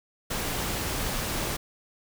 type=noise; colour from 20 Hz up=pink; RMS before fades=-30 dBFS; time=0.3-1.57 s; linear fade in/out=10 ms; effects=none